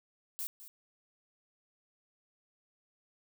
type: noise with echo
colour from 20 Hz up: violet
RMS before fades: -38 dBFS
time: 0.39-0.47 s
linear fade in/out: 0 ms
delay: 210 ms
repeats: 1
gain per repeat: -13 dB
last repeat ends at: 0.68 s
effects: none